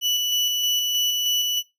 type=tone with tremolo; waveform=35% pulse; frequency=2960 Hz; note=F#7; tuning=in tune; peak=-17 dBFS; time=0.01-1.63 s; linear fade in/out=50 ms; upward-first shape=square; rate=3.2 Hz; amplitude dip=25%; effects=noise-tail reverb RT60 0.2 s tail -19 dB re dry